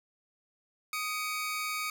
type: tone pair together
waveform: sawtooth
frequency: 1244.5 / 2268 Hz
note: D#6 / C#7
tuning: 0 / +39 cents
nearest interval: minor seventh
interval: 1039 cents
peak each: -31 / -32 dBFS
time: 0.93-1.9 s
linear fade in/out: 2 ms
effects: none